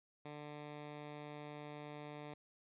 10% pulse tone, 148.3 Hz, D3, 17 cents sharp, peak -39 dBFS, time 0.25-2.34 s, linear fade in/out 5 ms, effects resampled to 8000 Hz + 13-bit

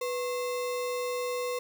sine tone with sample-and-hold, 493.9 Hz, B4, in tune, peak -29 dBFS, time 0.01-1.59 s, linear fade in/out 5 ms, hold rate 1575 Hz, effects none

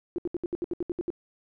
sine tone bursts, 348.2 Hz, F4, 5 cents flat, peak -26 dBFS, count 11, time 0.16-1.103 s, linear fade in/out 0 ms, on 23 ms, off 69 ms, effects none

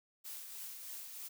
blue noise with tremolo, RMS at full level -45 dBFS, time 0.24-1.29 s, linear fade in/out 20 ms, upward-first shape triangle, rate 3.2 Hz, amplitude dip 45%, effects none

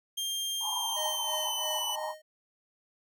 sawtooth tone with pitch glide, 3195 to 2981 Hz, G7 to F#7, +32 to +12 cents, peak -28 dBFS, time 0.17-1.96 s, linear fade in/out 10 ms, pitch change -120 cents, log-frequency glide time 0.74-1.78 s
white band-pass noise, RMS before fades -38 dBFS, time 0.6-2.15 s, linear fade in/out 50 ms, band 830 to 990 Hz, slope 96 dB/octave
square tone with tremolo, 619 Hz, D#5, 9 cents flat, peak -36 dBFS, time 0.96-2.22 s, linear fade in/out 10 ms, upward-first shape sine, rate 3 Hz, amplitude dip 90%
effects none

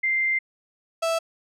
sine / 35% pulse tone pair in turn, 2091 / 658.6 Hz, C7 / E5, -2 / -2 cents, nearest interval octave + minor sixth, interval 2000 cents, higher first, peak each -20 dBFS, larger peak neither, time 0.03-0.39 / 1.02-1.19 s, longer first, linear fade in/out 10 ms, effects low-pass 10000 Hz 12 dB/octave

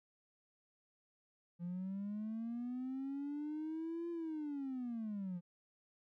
triangle linear two-way sweep, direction up then down, 170.8 to 343.2 to 170.8 Hz, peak -36 dBFS, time 1.59-5.41 s, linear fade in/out 50 ms, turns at 4.1 s, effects tanh soft clip ceiling -35 dBFS

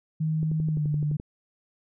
sine tone with pitch glide, 157.1 to 148.88 Hz, D#3 to D3, +17 to +24 cents, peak -23 dBFS, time 0.2-1.17 s, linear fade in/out 10 ms, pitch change -93 cents, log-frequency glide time 0.68-0.85 s
click train, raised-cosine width 3 ms, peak -24 dBFS, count 10, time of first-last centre 0.43-1.199 s, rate 11.7 Hz
effects none

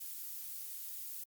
violet noise, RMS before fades -44 dBFS, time 0-1.24 s, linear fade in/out 10 ms, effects Opus 48 kbps

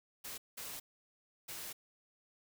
white noise bursts at uneven times, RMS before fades -45 dBFS, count 3, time 0.24-0.38 / 0.57-0.8 / 1.48-1.73 s, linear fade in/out 10 ms, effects none

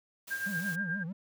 white noise, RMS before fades -46 dBFS, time 0.27-0.76 s, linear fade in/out 10 ms
sine tone with tremolo, 1600 Hz, G6, 35 cents sharp, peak -30 dBFS, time 0.3-1.04 s, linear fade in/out 20 ms, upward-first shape sine, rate 8.4 Hz, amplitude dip 60%
triangle tone with vibrato, 181.9 Hz, F#3, 29 cents flat, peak -33 dBFS, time 0.46-1.13 s, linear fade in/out 10 ms, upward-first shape triangle, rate 6.3 Hz, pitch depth 260 cents each way
effects none

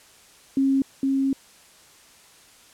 sine tone pair in turn, 270.6 / 270.6 Hz, C#4 / C#4, -42 / -42 cents, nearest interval unison, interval 0 cents, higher neither, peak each -17 / -19 dBFS, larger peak first, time 0.57-0.82 / 1.03-1.33 s, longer second, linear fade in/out 2 ms, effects white hiss -52 dBFS RMS until 2.73 s + low-pass 10000 Hz 12 dB/octave

